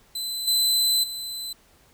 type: tone with level steps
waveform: sawtooth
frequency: 4032 Hz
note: B7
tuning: 35 cents sharp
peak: -25 / -16 / -28 dBFS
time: 0.15-1.53 s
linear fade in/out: 5 ms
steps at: 0.47 / 1.03 s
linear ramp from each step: 10 ms
effects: pink hiss -58 dBFS RMS until 1.93 s